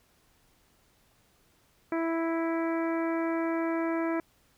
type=harmonic tone; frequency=329.6 Hz; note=E4; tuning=in tune; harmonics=1 / 2 / 3 / 4 / 5 / 6 / 7; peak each=-28 / -34 / -38 / -40 / -42 / -44 / -45 dBFS; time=1.92-4.2 s; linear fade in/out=2 ms; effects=pink hiss -66 dBFS RMS until 4.57 s